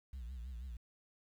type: tone with vibrato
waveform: sine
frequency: 61.74 Hz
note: B1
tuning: in tune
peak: -40 dBFS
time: 0.13-0.77 s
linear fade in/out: 5 ms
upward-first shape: triangle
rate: 6.2 Hz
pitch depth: 180 cents each way
effects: tanh soft clip ceiling -41 dBFS + 11-bit